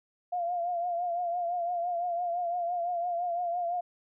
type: tone with vibrato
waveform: sine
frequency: 698.5 Hz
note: F5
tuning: in tune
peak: -28 dBFS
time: 0.32-3.81 s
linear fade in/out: 10 ms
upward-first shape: triangle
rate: 5.9 Hz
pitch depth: 61 cents each way
effects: none